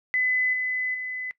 sine tone with level steps, 2012 Hz, B6, 32 cents sharp, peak -21 / -25 / -30 dBFS, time 0.14-1.31 s, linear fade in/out 0 ms, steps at 0.53 / 0.94 s, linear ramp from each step 5 ms, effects noise-tail reverb RT60 0.1 s tail -19 dB re dry

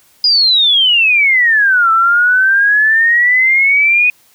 sine exponential two-way sweep, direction down then up, 4978 to 1318.5 to 2495 Hz, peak -7 dBFS, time 0.24-4.1 s, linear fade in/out 2 ms, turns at 1.91 s, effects white hiss -50 dBFS RMS until 4.34 s

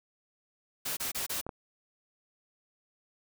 white noise bursts, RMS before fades -34 dBFS, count 4, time 0.85-1.414 s, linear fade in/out 10 ms, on 120 ms, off 28 ms
clicks, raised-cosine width 1 ms, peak -24 dBFS, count 2, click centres 1.466 / 1.492 s
effects none

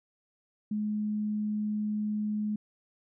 sine tone, 211.2 Hz, G#3, 29 cents sharp, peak -28 dBFS, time 0.71-2.56 s, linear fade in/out 5 ms, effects none

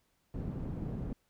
white low-pass noise, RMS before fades -38 dBFS, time 0.34-1.13 s, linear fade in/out 2 ms, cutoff 180 Hz, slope 12 dB/octave, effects pink hiss -75 dBFS RMS until 1.29 s

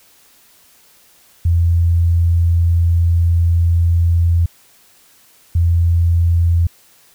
sine tone pair in turn, 84.9 / 84.9 Hz, F2 / F2, -48 / -48 cents, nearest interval unison, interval 0 cents, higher neither, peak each -10 dBFS, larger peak neither, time 1.45-4.46 / 5.55-6.67 s, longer first, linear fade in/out 5 ms, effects white hiss -50 dBFS RMS until 7.14 s

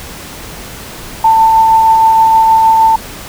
sine tone with tremolo, 892 Hz, A5, 23 cents sharp, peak -3 dBFS, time 1.24-2.96 s, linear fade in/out 5 ms, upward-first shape triangle, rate 6.4 Hz, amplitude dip 25%, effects pink hiss -28 dBFS RMS until 3.28 s

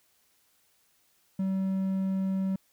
triangle tone, 191.2 Hz, G3, 43 cents flat, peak -24 dBFS, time 1.39-2.56 s, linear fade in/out 5 ms, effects white hiss -68 dBFS RMS until 2.72 s

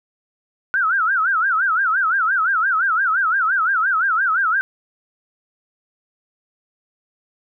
sine tone with vibrato, 1431 Hz, F6, 42 cents sharp, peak -15 dBFS, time 0.74-4.61 s, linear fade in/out 0 ms, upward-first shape sine, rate 5.8 Hz, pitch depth 210 cents each way, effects none

